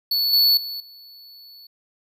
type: tone with level steps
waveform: square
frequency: 4435 Hz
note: C#8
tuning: in tune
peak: -19 / -14 / -29 / -43 dBFS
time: 0.11-1.67 s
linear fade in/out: 5 ms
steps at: 0.33 / 0.57 / 0.8 s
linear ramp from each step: 2 ms
effects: none